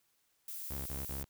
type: noise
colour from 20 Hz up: violet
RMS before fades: -43 dBFS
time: 0.48-1.23 s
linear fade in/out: 2 ms
type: tone bursts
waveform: sawtooth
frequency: 68.6 Hz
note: C#2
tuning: 17 cents flat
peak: -36 dBFS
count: 3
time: 0.7-1.248 s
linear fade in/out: 10 ms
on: 160 ms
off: 34 ms
effects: white hiss -75 dBFS RMS until 1.29 s